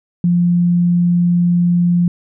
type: tone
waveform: sine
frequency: 174.61 Hz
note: F3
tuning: in tune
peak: -10 dBFS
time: 0.24-2.08 s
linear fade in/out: 2 ms
effects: none